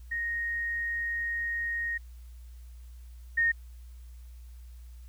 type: tone pair in turn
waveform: sine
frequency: 1864.7 / 1847.5 Hz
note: A#6 / A#6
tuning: 0 / -16 cents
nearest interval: unison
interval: 16 cents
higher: first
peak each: -29 / -22 dBFS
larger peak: second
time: 0.11-1.98 / 3.37-3.52 s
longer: first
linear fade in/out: 10 ms
effects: added 60 Hz sine -44 dBFS peak until 5.08 s + white hiss -65 dBFS RMS until 5.08 s